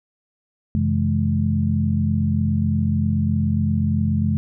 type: tone cluster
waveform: sine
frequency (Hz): 91.7 / 134.9 / 164.3 / 211.8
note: F#2 / C#3 / E3 / G#3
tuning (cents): -15 / -47 / -5 / +34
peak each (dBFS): -21 / -24 / -26 / -21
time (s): 0.75-4.37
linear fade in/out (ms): 0
effects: none